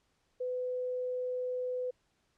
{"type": "tone", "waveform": "sine", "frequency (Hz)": 502, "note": "B4", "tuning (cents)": 28, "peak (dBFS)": -32, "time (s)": [0.4, 1.91], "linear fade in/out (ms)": 10, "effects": ["pink hiss -75 dBFS RMS until 2.37 s", "low-pass 8000 Hz 12 dB/octave"]}